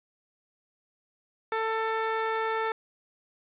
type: tone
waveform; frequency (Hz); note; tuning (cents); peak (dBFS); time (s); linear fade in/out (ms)
15% pulse; 444.8; A4; +19; -20; 1.52-2.72; 2
effects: resampled to 8000 Hz + 9-bit